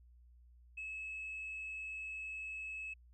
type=tone; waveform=sine; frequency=2589 Hz; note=E7; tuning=32 cents flat; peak=-40 dBFS; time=0.77-2.94 s; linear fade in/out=10 ms; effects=tanh soft clip ceiling -38 dBFS + added 60 Hz sine -59 dBFS peak until 3.13 s